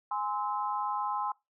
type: chord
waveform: sine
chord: Ab augmented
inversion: none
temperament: just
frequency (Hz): 830.6 / 1038.3 / 1297.8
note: Ab5 / C6 / E6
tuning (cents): 0 / -14 / -27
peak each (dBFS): -33 / -33 / -38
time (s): 0.11-1.32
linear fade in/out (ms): 5
effects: noise-tail reverb RT60 0.2 s tail -21 dB re dry